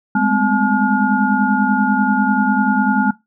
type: tone cluster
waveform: sine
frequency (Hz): 202.5 / 212.7 / 256.1 / 858 / 1427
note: G#3 / G#3 / C4 / A5 / F6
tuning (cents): -43 / +42 / -37 / -44 / +37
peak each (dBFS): -19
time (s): 0.15-3.11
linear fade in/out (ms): 5
effects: noise-tail reverb RT60 0.2 s tail -21 dB re dry